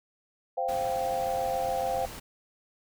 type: chord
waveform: sine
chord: C suspended fourth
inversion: none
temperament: just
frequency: 523.3 / 697.7 / 784.9 Hz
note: C5 / F5 / G5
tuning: 0 / -2 / +2 cents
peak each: -31 dBFS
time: 0.57-2.06 s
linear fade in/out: 10 ms
type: noise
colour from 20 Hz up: pink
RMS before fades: -42 dBFS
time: 0.68-2.2 s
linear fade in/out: 10 ms
effects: none